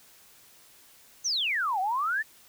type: exponential two-way sweep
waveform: sine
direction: down then up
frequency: 6490 to 726 to 1840 Hz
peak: -25 dBFS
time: 1.24-2.23 s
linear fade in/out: 20 ms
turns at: 1.8 s
effects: white hiss -56 dBFS RMS until 2.48 s